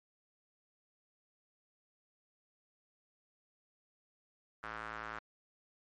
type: tone with band-pass filter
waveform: square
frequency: 55 Hz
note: A1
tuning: in tune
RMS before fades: -44 dBFS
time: 4.63-5.19 s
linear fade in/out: 5 ms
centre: 1400 Hz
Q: 2.9
effects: MP3 48 kbps